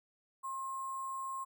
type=tone with sample-and-hold; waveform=sine; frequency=1067 Hz; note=C6; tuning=34 cents sharp; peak=-37 dBFS; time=0.43-1.45 s; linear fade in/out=20 ms; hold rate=8820 Hz; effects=none